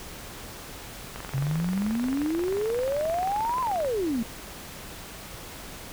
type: click train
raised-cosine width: 0.5 ms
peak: -21 dBFS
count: 62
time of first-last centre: 1.16-3.847 s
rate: 22.7 Hz
type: exponential two-way sweep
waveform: sine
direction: up then down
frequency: 130.81 to 1046.5 to 216 Hz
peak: -24 dBFS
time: 1.34-4.23 s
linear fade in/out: 5 ms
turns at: 3.61 s
effects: pink hiss -41 dBFS RMS until 5.92 s